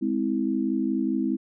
sine chord, Ab augmented, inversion none, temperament just, 207.7 / 259.6 / 324.5 Hz, Ab3 / C4 / E4, 0 / -13 / -27 cents, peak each -28 / -26 / -27 dBFS, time 0.01-1.37 s, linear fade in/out 20 ms, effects none

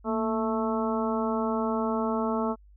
harmonic tone with a mistuned harmonic, 220 Hz, A3, in tune, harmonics 1 / 2 / 3 / 4 / 5 / 6, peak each -28 / -31 / -33 / -34 / -35 / -36 dBFS, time 0.04-2.56 s, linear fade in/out 50 ms, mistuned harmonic 1, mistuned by +78 cents, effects added 50 Hz sine -51 dBFS peak until 2.76 s

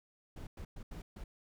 brown noise bursts at uneven times, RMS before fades -45 dBFS, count 5, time 0.36-0.47 / 0.57-0.65 / 0.76-0.83 / 0.91-1.02 / 1.16-1.24 s, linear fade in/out 5 ms, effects none

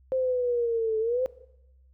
sine linear two-way sweep, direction down then up, 525 to 434.5 to 525 Hz, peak -23 dBFS, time 0.12-1.26 s, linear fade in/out 0 ms, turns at 0.99 s, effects noise-tail reverb RT60 0.9 s tail -20 dB re dry + added 65 Hz sine -55 dBFS peak until 1.93 s

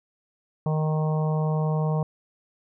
harmonic tone, 155.2 Hz, D#3, 4 cents flat, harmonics 1 / 3 / 4 / 5 / 6 / 7, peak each -22 / -32 / -34 / -36 / -38 / -39 dBFS, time 0.66-2.03 s, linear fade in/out 2 ms, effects none

